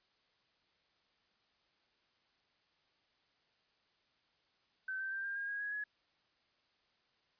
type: tone with pitch steps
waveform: sine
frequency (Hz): 1536 / 1556.5 / 1577.4 / 1598.5 / 1619.8 / 1641.5 / 1663.4 / 1685.7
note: G6 / G6 / G6 / G6 / G#6 / G#6 / G#6 / G#6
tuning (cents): -36 / -13 / +10 / +33 / -44 / -21 / +2 / +25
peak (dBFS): -37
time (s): 4.88-5.84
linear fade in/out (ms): 5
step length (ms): 120
effects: white hiss -75 dBFS RMS until 7.39 s + resampled to 11025 Hz